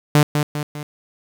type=tone with echo; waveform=sawtooth; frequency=148.3 Hz; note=D3; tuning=17 cents sharp; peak=-6 dBFS; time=0.15-0.23 s; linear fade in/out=2 ms; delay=200 ms; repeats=3; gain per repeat=-6 dB; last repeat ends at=0.83 s; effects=8-bit